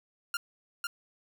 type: tone with echo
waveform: sawtooth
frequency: 1396.9 Hz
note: F6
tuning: in tune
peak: -26 dBFS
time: 0.34-0.37 s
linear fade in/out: 2 ms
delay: 500 ms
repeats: 1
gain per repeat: -2 dB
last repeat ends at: 0.87 s
effects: none